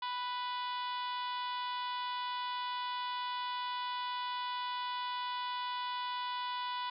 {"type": "harmonic tone", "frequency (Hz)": 493.9, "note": "B4", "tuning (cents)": 0, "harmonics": [2, 3, 4, 5, 6, 7, 8, 9, 10], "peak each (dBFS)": [-36, -48, -50, -52, -47, -46, -51, -54, -59], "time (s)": [0.02, 6.9], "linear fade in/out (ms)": 5, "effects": []}